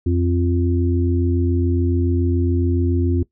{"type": "harmonic tone", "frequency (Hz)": 87.1, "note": "F2", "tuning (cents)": -4, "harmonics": [1, 3, 4], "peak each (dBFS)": [-17, -22, -23], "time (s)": [0.06, 3.23], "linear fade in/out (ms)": 5, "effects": ["noise-tail reverb RT60 0.1 s tail -18 dB re dry"]}